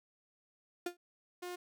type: tone with exponential decay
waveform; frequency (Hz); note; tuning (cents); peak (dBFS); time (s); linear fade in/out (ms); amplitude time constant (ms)
35% pulse; 351.4; F4; +11; -30; 0.86-0.97; 5; 22
type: tone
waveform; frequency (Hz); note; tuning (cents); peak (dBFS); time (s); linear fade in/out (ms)
sawtooth; 356.9; F4; +38; -37; 1.42-1.56; 10
effects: none